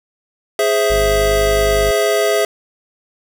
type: chord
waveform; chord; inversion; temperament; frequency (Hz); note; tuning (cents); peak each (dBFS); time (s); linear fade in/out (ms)
square; Ab augmented; none; equal; 415.3 / 523.3 / 659.3; Ab4 / C5 / E5; 0 / 0 / 0; -17 / -22 / -17; 0.59-2.45; 2
type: harmonic tone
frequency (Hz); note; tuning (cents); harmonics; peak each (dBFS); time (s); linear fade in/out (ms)
50.6; G#1; -44; 1 / 2 / 3 / 4 / 5 / 6 / 7; -19 / -30 / -34 / -37 / -40 / -43 / -42; 0.9-1.91; 5
effects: none